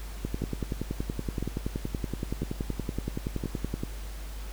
two click trains, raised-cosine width 3 ms, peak -17 / -18 dBFS, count 39 / 4, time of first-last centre 0.25-3.835 / 0.42-3.438 s, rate 10.6 / 0.994 Hz, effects added 50 Hz sine -36 dBFS peak until 4.52 s + pink hiss -47 dBFS RMS until 4.52 s

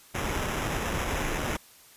pink noise with sample-and-hold, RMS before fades -30 dBFS, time 0.14-1.57 s, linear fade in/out 10 ms, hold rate 4410 Hz, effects white hiss -54 dBFS RMS until 1.96 s + resampled to 32000 Hz

